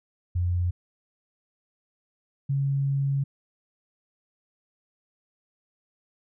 sine tone pair in turn, 88.4 / 138.43 Hz, F2 / C#3, +22 / -2 cents, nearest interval minor sixth, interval 776 cents, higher second, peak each -22 dBFS, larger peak neither, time 0.35-0.71 / 2.49-3.24 s, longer second, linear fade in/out 10 ms, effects none

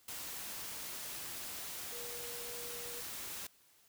sine tone in noise, 479.1 Hz, A#4, 47 cents sharp, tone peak -49 dBFS, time 1.92-3.01 s, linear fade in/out 5 ms, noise white, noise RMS -44 dBFS, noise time 0.08-3.47 s, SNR -8 dB, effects white hiss -67 dBFS RMS until 3.88 s

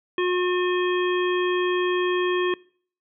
harmonic tone, 360 Hz, F#4, 47 cents flat, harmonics 1 / 3 / 5 / 7 / 9, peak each -21 / -29 / -31 / -33 / -34 dBFS, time 0.18-2.54 s, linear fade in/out 2 ms, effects noise-tail reverb RT60 0.5 s tail -24 dB re dry

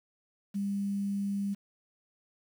sine tone with quantisation, 200 Hz, G3, 35 cents sharp, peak -29 dBFS, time 0.54-1.55 s, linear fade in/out 20 ms, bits 9, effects none

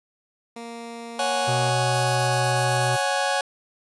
15% pulse tone with pitch glide, 233.1 to 234.9 Hz, A#3 to A#3, 0 to +13 cents, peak -28 dBFS, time 0.56-1.7 s, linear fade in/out 5 ms, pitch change +13 cents, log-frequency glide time 1.19-1.26 s
sawtooth chord, C# suspended fourth, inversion none, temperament just, 554.4 / 739.2 / 831.5 Hz, C#5 / F#5 / G#5, 0 / -2 / +2 cents, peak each -22 dBFS, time 1.19-3.41 s, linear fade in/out 2 ms
harmonic tone, 124.5 Hz, B2, 14 cents sharp, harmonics 1 / 3 / 5 / 7 / 9 / 10, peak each -24 / -34 / -38 / -41 / -43 / -44 dBFS, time 1.47-2.97 s, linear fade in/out 20 ms
violet noise bursts, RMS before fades -32 dBFS, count 9, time 1.94-3.019 s, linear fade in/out 5 ms, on 95 ms, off 28 ms
effects resampled to 24000 Hz

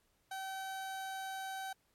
30% pulse tone, 768 Hz, G5, 36 cents flat, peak -37 dBFS, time 0.31-1.73 s, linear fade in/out 5 ms, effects pink hiss -75 dBFS RMS until 1.94 s + MP3 64 kbps

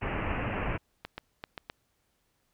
pink low-pass noise, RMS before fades -32 dBFS, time 0.01-0.78 s, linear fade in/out 20 ms, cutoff 2800 Hz, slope 96 dB/octave
clicks, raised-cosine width 0.3 ms, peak -21 dBFS, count 5, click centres 1.05 / 1.18 / 1.439 / 1.578 / 1.699 s
effects pink hiss -74 dBFS RMS until 2.53 s

